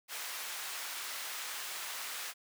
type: high-pass noise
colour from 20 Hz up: pink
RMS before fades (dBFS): -41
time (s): 0.08-2.34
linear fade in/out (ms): 50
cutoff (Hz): 1200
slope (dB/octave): 12
effects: none